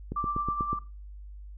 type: click train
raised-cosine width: 3 ms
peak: -20 dBFS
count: 6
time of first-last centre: 0.12-0.731 s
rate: 8.19 Hz
type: tone with tremolo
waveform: sine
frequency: 1174.7 Hz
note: D6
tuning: in tune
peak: -26 dBFS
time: 0.16-0.79 s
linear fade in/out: 5 ms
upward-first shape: sine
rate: 9.5 Hz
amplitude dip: 50%
effects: noise-tail reverb RT60 0.3 s tail -18 dB re dry + added 50 Hz sine -41 dBFS peak until 1.57 s